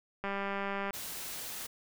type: click train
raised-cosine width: 0.5 ms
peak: -21 dBFS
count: 133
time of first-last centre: 0.24-0.907 s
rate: 198 Hz
type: noise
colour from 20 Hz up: white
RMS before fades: -41 dBFS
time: 0.93-1.67 s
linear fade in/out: 10 ms
effects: none